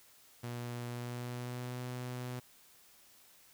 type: tone with pitch glide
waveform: sawtooth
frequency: 120.5 to 124.68 Hz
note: B2 to B2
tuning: -42 to +17 cents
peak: -35 dBFS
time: 0.43-2.4 s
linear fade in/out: 10 ms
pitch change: +59 cents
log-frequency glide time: 0.83-1.81 s
effects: white hiss -62 dBFS RMS until 3.53 s